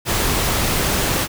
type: noise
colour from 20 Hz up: pink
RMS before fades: -19 dBFS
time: 0.05-1.28 s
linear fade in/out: 50 ms
effects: none